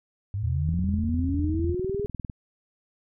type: linear sweep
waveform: sine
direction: up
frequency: 93.9 to 415.3 Hz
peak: -26 dBFS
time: 0.34-2.06 s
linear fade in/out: 0 ms
type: tone with pitch glide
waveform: sine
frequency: 82.8 to 83.67 Hz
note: E2 to E2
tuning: +8 to +26 cents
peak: -25 dBFS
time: 0.42-1.74 s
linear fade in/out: 20 ms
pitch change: +18 cents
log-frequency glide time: 0.59-1.13 s
type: click train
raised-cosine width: 5 ms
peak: -22 dBFS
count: 33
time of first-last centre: 0.69-2.298 s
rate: 19.9 Hz
effects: none